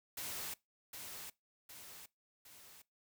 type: noise with echo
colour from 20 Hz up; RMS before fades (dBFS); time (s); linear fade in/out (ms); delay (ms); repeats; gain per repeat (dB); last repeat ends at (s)
white; -43; 0.17-0.54; 5; 760; 3; -5; 2.82
effects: noise-tail reverb RT60 0.2 s tail -22 dB re dry